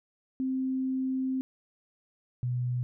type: tone pair in turn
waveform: sine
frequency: 261.6 / 123.7 Hz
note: C4 / B2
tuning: 0 / +3 cents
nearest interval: octave + minor second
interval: 1297 cents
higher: first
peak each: -27 dBFS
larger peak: neither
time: 0.4-1.41 / 2.43-2.83 s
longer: first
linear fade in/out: 0 ms
effects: none